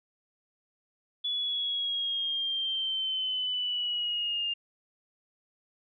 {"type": "linear sweep", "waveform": "sine", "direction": "down", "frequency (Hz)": [3425, 2805], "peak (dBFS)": -28, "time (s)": [1.24, 4.54], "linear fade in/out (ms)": 10, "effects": []}